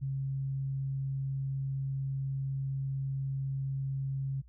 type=tone; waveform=sine; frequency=135.8 Hz; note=C#3; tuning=35 cents flat; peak=-31 dBFS; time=0.01-4.42 s; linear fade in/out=20 ms; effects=added 60 Hz sine -53 dBFS peak until 4.48 s